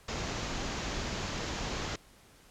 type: low-pass noise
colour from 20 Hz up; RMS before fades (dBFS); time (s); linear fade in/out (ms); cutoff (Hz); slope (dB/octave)
pink; -36; 0.08-1.96; 5; 7200; 96
effects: pink hiss -59 dBFS RMS until 2.5 s + low-pass 12000 Hz 12 dB/octave